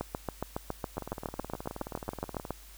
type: two click trains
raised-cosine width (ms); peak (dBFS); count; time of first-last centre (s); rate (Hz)
1; -18 / -24; 19 / 29; 0.01-2.507 / 0.97-2.451; 7.21 / 18.9
effects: added 50 Hz sine -51 dBFS peak until 2.77 s + white hiss -54 dBFS RMS until 2.77 s